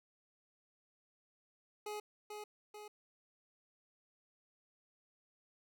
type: tone with echo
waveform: 25% pulse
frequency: 420 Hz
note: G#4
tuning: 19 cents sharp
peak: -37 dBFS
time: 1.86-2 s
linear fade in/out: 5 ms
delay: 440 ms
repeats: 2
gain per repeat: -4 dB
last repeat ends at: 2.88 s
effects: none